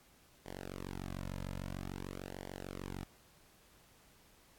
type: tone with flanger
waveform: sawtooth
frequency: 46.7 Hz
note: F#1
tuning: 17 cents sharp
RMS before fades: -44 dBFS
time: 0.45-3.05 s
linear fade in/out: 20 ms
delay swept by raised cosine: 0.77 to 2.67 ms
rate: 0.5 Hz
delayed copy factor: -1
effects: pink hiss -65 dBFS RMS until 4.58 s + AAC 64 kbps